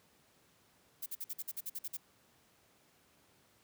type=noise bursts; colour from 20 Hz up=violet; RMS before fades=-40 dBFS; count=11; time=1.02-1.972 s; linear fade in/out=10 ms; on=42 ms; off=49 ms; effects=pink hiss -68 dBFS RMS until 3.63 s + high-pass 100 Hz 12 dB/octave